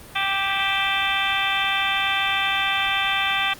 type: harmonic tone with a mistuned harmonic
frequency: 392 Hz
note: G4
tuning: in tune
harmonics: 2 / 3 / 4 / 5 / 6 / 7 / 8 / 9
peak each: -28 / -28 / -28 / -28 / -28 / -28 / -28 / -28 dBFS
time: 0.15-3.54 s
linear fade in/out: 10 ms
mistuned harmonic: 7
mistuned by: -74 cents
effects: pink hiss -43 dBFS RMS until 3.59 s + Opus 32 kbps